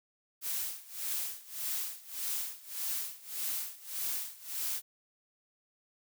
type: noise with tremolo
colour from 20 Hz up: blue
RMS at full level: -34 dBFS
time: 0.41-4.82 s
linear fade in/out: 50 ms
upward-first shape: sine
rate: 1.7 Hz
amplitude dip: 90%
effects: none